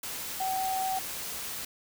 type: tone in noise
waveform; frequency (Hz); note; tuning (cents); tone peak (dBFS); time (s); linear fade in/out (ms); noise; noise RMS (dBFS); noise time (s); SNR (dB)
sine; 760; F#5; +46; -28; 0.4-0.99; 5; white; -37; 0.03-1.65; +6
effects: none

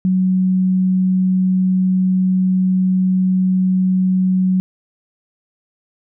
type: tone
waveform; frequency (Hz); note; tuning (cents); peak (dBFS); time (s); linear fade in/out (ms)
sine; 185.9; F#3; +8; -12; 0.05-4.6; 0
effects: none

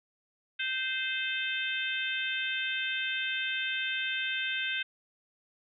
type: harmonic tone with a mistuned harmonic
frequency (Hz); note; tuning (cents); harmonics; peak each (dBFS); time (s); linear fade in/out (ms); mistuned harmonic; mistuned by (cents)
520; C5; -11; 3 / 4 / 5 / 6 / 7; -34 / -39 / -35 / -37 / -38; 0.59-4.83; 10; 7; -21
effects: none

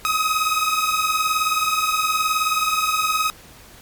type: beating tone pair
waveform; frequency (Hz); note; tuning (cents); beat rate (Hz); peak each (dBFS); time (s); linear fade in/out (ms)
sawtooth; 1255 / 1274; D#6 / D#6; +15 / +41; 19; -18 / -17; 0.05-3.3; 0
effects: pink hiss -45 dBFS RMS until 3.81 s + MP3 96 kbps

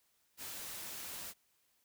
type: noise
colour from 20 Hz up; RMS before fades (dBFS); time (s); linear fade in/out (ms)
white; -45; 0.37-1.34; 50
effects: white hiss -75 dBFS RMS until 1.84 s

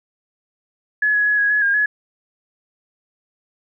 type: tone with pitch steps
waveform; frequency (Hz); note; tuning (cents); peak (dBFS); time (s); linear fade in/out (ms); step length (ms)
sine; 1700 / 1678 / 1688 / 1659 / 1694 / 1616 / 1694; G#6 / G#6 / G#6 / G#6 / G#6 / G#6 / G#6; +40 / +17 / +28 / -2 / +34 / -48 / +34; -14; 1.02-1.86; 5; 120
effects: none

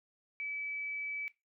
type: tone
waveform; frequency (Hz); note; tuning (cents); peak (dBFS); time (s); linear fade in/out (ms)
sine; 2297; D7; -39; -36; 0.4-1.28; 0
effects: noise-tail reverb RT60 0.2 s tail -17 dB re dry

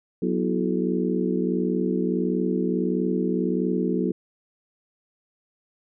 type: harmonic tone with a mistuned harmonic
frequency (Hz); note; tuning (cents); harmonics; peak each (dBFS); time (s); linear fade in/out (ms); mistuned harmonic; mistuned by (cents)
61.5; B1; -7; 3 / 4 / 5 / 6 / 7; -26 / -27 / -28 / -29 / -29; 0.22-4.12; 5; 5; +100
effects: none

